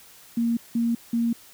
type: tone bursts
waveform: sine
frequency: 233.1 Hz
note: A#3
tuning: in tune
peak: -20 dBFS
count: 3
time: 0.37-1.33 s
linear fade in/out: 5 ms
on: 200 ms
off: 180 ms
effects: white hiss -50 dBFS RMS until 1.53 s